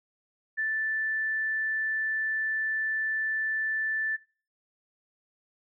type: tone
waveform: sine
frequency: 1760 Hz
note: A6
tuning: in tune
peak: -26 dBFS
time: 0.57-4.17 s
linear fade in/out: 20 ms
effects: noise-tail reverb RT60 0.4 s tail -21 dB re dry